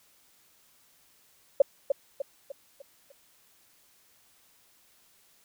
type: tone with echo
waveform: sine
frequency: 554.4 Hz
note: C#5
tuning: in tune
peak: -13 dBFS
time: 1.6-1.62 s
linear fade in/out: 5 ms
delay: 300 ms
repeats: 5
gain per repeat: -7 dB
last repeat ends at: 3.12 s
effects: white hiss -63 dBFS RMS until 5.44 s